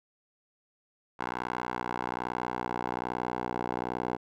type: tone with band-pass filter sweep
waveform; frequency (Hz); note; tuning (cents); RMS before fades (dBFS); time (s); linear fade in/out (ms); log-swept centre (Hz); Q
10% pulse; 61.2; B1; -15; -34; 1.19-4.17; 10; 1100 to 670; 1.5
effects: none